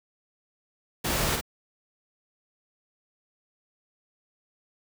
pink noise with echo, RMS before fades -28 dBFS, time 1.04-1.36 s, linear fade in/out 10 ms, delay 52 ms, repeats 1, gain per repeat -3 dB, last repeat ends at 1.412 s, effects none

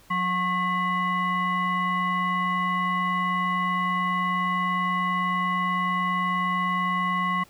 sine tone with frequency modulation, 1090 Hz, C#6, 29 cents flat, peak -22 dBFS, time 0.1-7.44 s, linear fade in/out 10 ms, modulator 909 Hz, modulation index 0.96, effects pink hiss -55 dBFS RMS until 7.49 s

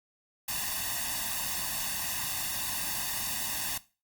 white noise with comb filter, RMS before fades -33 dBFS, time 0.48-3.78 s, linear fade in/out 5 ms, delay 1.1 ms, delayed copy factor +0.95, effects noise-tail reverb RT60 0.3 s tail -17 dB re dry + Opus 48 kbps

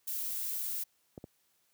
violet noise, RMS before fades -36 dBFS, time 0.07-0.84 s, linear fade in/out 10 ms
clicks, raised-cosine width 2 ms, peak -30 dBFS, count 2, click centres 1.178 / 1.241 s
effects white hiss -73 dBFS RMS until 1.73 s + high-pass 80 Hz 12 dB/octave

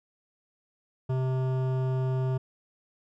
triangle tone with hard clipping, 130 Hz, C3, 11 cents flat, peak -27 dBFS, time 1.09-2.38 s, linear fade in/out 10 ms, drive 18 dB, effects none

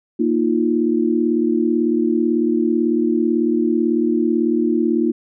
sine chord, Bb suspended fourth, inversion none, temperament equal, 233.1 / 311.1 / 349.2 Hz, Bb3 / Eb4 / F4, 0 / 0 / 0 cents, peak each -19 dBFS, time 0.19-5.12 s, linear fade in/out 10 ms, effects none

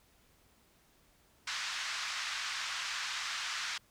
pink band-pass noise, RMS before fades -38 dBFS, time 1.47-3.78 s, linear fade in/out 5 ms, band 1200 to 6300 Hz, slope 24 dB/octave, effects pink hiss -67 dBFS RMS until 3.9 s

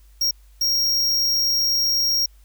square tone bursts at uneven times, 5588 Hz, F8, in tune, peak -18 dBFS, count 2, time 0.21-0.31 / 0.61-2.26 s, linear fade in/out 5 ms, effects added 50 Hz sine -47 dBFS peak until 2.44 s + white hiss -61 dBFS RMS until 2.44 s

